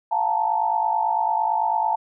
sine tone cluster, 695 / 756 / 873 / 922 Hz, F5 / F#5 / A5 / A#5, -9 / +37 / -14 / -19 cents, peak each -28 / -30 / -21 / -25 dBFS, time 0.11-1.96 s, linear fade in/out 10 ms, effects none

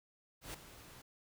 pink noise with ADSR envelope, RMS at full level -43 dBFS, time 0.41-1.02 s, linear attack 130 ms, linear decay 6 ms, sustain -13 dB, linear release 9 ms, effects none

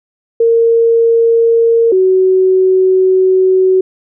sine tone pair in turn, 460.4 / 374.9 Hz, A#4 / F#4, -22 / +23 cents, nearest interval major third, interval 355 cents, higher first, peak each -6 dBFS, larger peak neither, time 0.4-1.92 / 1.92-3.81 s, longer second, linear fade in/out 5 ms, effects none

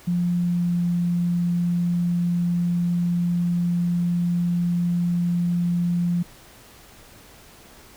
sine tone with pitch glide, 175.3 to 173.99 Hz, F3 to F3, +7 to -6 cents, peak -19 dBFS, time 0.07-6.23 s, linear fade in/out 10 ms, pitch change -13 cents, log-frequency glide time 0.36-0.81 s, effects pink hiss -48 dBFS RMS until 7.96 s

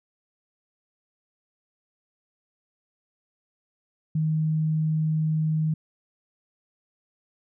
sine tone, 156.6 Hz, D#3, 11 cents sharp, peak -21 dBFS, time 4.15-5.74 s, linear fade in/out 5 ms, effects none

